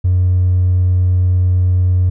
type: tone with hard clipping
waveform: sine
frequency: 90.9 Hz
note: F#2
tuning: 30 cents flat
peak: -10 dBFS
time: 0.04-2.1 s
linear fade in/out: 10 ms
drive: 1 dB
effects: none